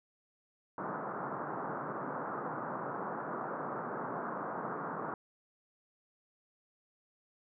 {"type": "band-pass noise", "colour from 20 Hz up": "white", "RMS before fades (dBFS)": -39, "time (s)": [0.78, 5.14], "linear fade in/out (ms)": 2, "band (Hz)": [130, 1400], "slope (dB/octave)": 48, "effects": []}